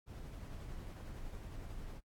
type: noise with tremolo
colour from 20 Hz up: brown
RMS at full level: -45 dBFS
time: 0.06-2.01 s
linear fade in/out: 50 ms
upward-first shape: sine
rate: 11 Hz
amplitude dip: 25%
effects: noise-tail reverb RT60 0.1 s tail -26 dB re dry + AAC 64 kbps